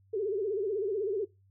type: tone with vibrato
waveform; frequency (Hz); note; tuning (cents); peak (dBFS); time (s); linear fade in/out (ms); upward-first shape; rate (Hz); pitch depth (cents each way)
sine; 410.7; G#4; -19; -28; 0.13-1.25; 10; sine; 16; 160
effects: noise-tail reverb RT60 0.2 s tail -18 dB re dry + added 97 Hz sine -61 dBFS peak until 1.5 s